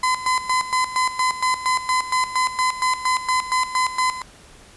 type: tone with tremolo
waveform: 35% pulse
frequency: 1019 Hz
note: C6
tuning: 46 cents flat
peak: -15 dBFS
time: 0.03-4.22 s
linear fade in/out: 5 ms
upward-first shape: square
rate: 4.3 Hz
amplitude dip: 75%
effects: pink hiss -47 dBFS RMS until 4.76 s + resampled to 24000 Hz